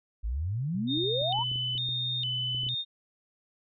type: exponential sweep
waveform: sine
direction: up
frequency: 50.1 to 1010 Hz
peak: -28 dBFS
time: 0.23-1.44 s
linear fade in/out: 20 ms
type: tone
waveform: sine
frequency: 125.1 Hz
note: B2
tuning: 23 cents sharp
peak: -35 dBFS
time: 0.74-2.75 s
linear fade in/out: 10 ms
type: tone with vibrato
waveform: sine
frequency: 3322 Hz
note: G#7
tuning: in tune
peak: -29 dBFS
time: 0.87-2.85 s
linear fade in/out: 50 ms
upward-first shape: square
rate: 1.1 Hz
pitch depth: 170 cents each way
type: clicks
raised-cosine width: 3 ms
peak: -34 dBFS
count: 11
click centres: 0.975 / 1.041 / 1.217 / 1.389 / 1.516 / 1.558 / 1.753 / 1.889 / 2.548 / 2.634 / 2.667 s
effects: none